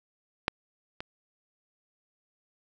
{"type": "clicks", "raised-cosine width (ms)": 0.3, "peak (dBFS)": [-8, -20], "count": 2, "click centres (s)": [0.481, 1.005], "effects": []}